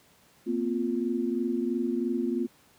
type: chord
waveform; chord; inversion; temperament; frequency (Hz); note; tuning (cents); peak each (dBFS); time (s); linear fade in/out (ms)
sine; Bb suspended second; none; equal with one note detuned; 233.1 / 256.1 / 349.2; Bb3 / C4 / F4; 0 / -37 / 0; -30; 0.46-2.47; 20
effects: pink hiss -60 dBFS RMS until 2.78 s + high-pass 100 Hz 12 dB/octave